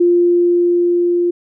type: tone with level ramp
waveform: sine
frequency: 349.2 Hz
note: F4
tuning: in tune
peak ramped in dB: -8 to -12 dBFS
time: 0-1.31 s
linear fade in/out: 10 ms
effects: none